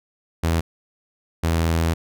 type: tone pair in turn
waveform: sawtooth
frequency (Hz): 82.41 / 82.41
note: E2 / E2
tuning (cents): 0 / 0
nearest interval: unison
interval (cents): 0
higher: neither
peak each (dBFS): -14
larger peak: neither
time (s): 0.43-0.61 / 1.43-1.94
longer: second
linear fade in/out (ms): 10
effects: none